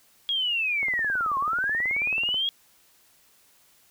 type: linear two-way sweep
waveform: sine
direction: down then up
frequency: 3316 to 1046.5 to 3316 Hz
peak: -23 dBFS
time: 0.29-2.49 s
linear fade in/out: 0 ms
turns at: 1.38 s
type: click train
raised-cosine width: 1 ms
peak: -26 dBFS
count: 29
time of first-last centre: 0.83-2.344 s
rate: 18.5 Hz
effects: white hiss -60 dBFS RMS until 3.9 s